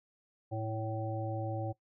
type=harmonic tone with a mistuned harmonic; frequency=110 Hz; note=A2; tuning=in tune; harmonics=1 / 3 / 5 / 7; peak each=-36 / -41 / -40 / -41 dBFS; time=0.51-1.73 s; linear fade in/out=20 ms; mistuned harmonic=5; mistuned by=+21 cents; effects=noise-tail reverb RT60 0.1 s tail -18 dB re dry